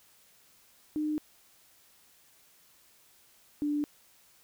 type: tone pair in turn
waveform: sine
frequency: 304 / 294 Hz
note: D#4 / D4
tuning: -40 / +2 cents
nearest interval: minor second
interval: 58 cents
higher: first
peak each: -28 / -27 dBFS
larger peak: second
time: 0.96-1.18 / 3.62-3.84 s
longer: neither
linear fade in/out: 0 ms
effects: white hiss -62 dBFS RMS until 4.43 s